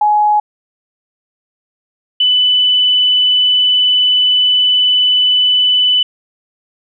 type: tone pair in turn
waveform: sine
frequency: 840 / 2993 Hz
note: G#5 / F#7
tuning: +19 / +19 cents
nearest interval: octave + minor seventh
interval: 2200 cents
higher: second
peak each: -8 / -8 dBFS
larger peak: neither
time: 0.01-0.4 / 2.2-6.03 s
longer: second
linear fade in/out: 5 ms
effects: none